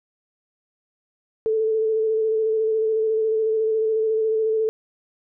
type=tone with vibrato; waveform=sine; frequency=439.8 Hz; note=A4; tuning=1 cent flat; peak=-18 dBFS; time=1.46-4.69 s; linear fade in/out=0 ms; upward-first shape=square; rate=14 Hz; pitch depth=17 cents each way; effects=none